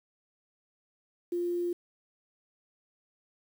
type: tone with quantisation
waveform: sine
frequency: 349.2 Hz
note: F4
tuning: in tune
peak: -28 dBFS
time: 1.32-1.73 s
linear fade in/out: 5 ms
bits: 9
effects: none